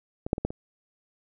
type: clicks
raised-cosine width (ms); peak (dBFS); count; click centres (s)
2; -18 / -8 / -19 / -12 / -22; 5; 0.265 / 0.331 / 0.381 / 0.45 / 0.505
effects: none